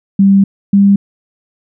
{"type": "tone pair in turn", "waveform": "sine", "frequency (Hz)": [196.4, 199.26], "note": ["G3", "G3"], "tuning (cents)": [4, 29], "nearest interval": "unison", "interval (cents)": 25, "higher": "second", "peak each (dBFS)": -4, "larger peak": "neither", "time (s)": [[0.19, 0.44], [0.73, 0.96]], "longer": "first", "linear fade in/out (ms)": 5, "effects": []}